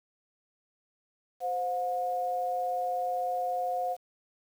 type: tone pair together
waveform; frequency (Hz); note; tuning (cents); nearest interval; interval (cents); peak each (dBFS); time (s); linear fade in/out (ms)
sine; 518 / 719.6; C5 / F#5; -17 / -48; tritone; 569; -34 / -29; 1.4-3.97; 50
effects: 9-bit